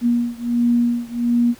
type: beating tone pair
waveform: sine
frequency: 237.9 / 239.3 Hz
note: A#3 / A#3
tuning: +35 / +46 cents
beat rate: 1.4 Hz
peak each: -18 / -19 dBFS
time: 0.01-1.55 s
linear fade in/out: 50 ms
effects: pink hiss -46 dBFS RMS until 1.59 s